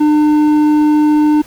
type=tone with hard clipping; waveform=sine; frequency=301.2 Hz; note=D4; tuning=44 cents sharp; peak=-9 dBFS; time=0-1.42 s; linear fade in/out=10 ms; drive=6 dB; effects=pink hiss -40 dBFS RMS until 1.46 s